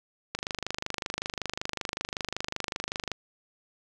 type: click train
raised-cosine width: 0.2 ms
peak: -13 dBFS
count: 71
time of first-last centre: 0.35-3.117 s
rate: 25.3 Hz
effects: none